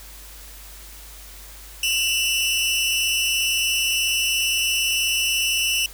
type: tone pair together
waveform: sawtooth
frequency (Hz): 2694 / 2937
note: E7 / F#7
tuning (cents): +37 / -13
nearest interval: minor second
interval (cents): 150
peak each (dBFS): -19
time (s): 1.83-5.86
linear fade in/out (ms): 2
effects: added 50 Hz sine -42 dBFS peak until 5.93 s + white hiss -43 dBFS RMS until 5.93 s